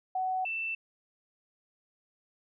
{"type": "tone pair in turn", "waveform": "sine", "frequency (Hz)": [748, 2666], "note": ["F#5", "E7"], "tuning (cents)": [19, 19], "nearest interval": "octave + minor seventh", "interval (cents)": 2200, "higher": "second", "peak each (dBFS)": [-28, -31], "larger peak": "first", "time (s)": [[0.15, 0.45], [0.45, 0.75]], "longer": "neither", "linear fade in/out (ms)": 5, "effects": []}